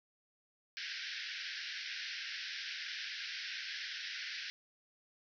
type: band-pass noise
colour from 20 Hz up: pink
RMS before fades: -43 dBFS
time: 0.77-4.5 s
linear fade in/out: 0 ms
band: 1500 to 5600 Hz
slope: 96 dB/octave
effects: none